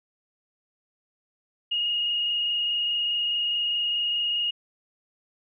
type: tone with frequency modulation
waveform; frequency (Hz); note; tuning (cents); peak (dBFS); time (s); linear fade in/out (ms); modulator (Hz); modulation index
sine; 2864; F7; +43; -23; 1.71-4.51; 10; 24.8; 1.3
effects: none